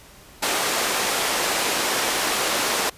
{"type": "band-pass noise", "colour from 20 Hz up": "pink", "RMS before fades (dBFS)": -23, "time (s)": [0.42, 2.9], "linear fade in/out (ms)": 10, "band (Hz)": [430, 12000], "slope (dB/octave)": 12, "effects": ["pink hiss -47 dBFS RMS until 2.97 s", "resampled to 32000 Hz"]}